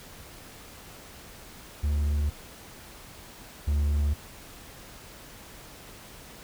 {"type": "tone pair in turn", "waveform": "triangle", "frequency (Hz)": [73.42, 73], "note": ["D2", "D2"], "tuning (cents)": [0, -10], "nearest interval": "unison", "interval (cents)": 10, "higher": "first", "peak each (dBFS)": [-21, -20], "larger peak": "second", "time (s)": [[1.83, 2.3], [3.67, 4.14]], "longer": "neither", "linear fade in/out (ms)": 10, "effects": ["pink hiss -47 dBFS RMS until 6.43 s"]}